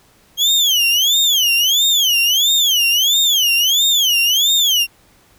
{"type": "tone with vibrato", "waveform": "35% pulse", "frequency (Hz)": 3185, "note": "G7", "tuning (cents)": 27, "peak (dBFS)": -10, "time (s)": [0.37, 4.87], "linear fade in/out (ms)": 50, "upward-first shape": "sine", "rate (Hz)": 1.5, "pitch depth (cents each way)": 250, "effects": ["pink hiss -52 dBFS RMS until 5.38 s"]}